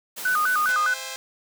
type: high-pass noise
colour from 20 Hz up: white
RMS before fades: -34 dBFS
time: 0.16-0.73 s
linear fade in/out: 20 ms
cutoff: 150 Hz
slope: 12 dB/octave
type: tone with vibrato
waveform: sine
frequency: 1357 Hz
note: E6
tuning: 50 cents sharp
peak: -19 dBFS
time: 0.25-0.94 s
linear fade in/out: 5 ms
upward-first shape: square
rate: 4.9 Hz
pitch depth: 170 cents each way
type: chord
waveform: 5% pulse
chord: C augmented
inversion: none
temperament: equal with one note detuned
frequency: 523.3 / 659.3 / 814 Hz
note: C5 / E5 / G#5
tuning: 0 / 0 / -35 cents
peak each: -23 / -28 / -25 dBFS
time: 0.69-1.16 s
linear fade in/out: 0 ms
effects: none